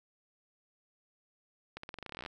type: accelerating click train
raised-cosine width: 0.3 ms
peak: -26 dBFS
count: 17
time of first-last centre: 1.77-2.262 s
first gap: 64 ms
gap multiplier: 0.89
effects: none